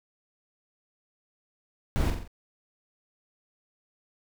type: noise with echo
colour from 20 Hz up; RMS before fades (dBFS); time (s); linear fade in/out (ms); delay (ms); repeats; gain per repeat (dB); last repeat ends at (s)
brown; -25; 1.96-2.1; 0; 44; 4; -5; 2.276
effects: none